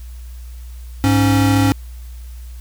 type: tone pair together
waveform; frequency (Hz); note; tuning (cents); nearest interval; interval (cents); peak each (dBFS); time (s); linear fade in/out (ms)
square; 103.23 / 275.6; G#2 / C#4; -10 / -10; octave + perfect fourth; 1700; -15; 1.04-1.72; 0
effects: added 60 Hz sine -30 dBFS peak until 2.6 s + white hiss -49 dBFS RMS until 2.6 s